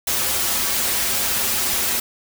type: noise with comb filter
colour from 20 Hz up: white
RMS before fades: -21 dBFS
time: 0.07-2 s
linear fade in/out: 5 ms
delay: 6.6 ms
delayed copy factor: -0.8
effects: none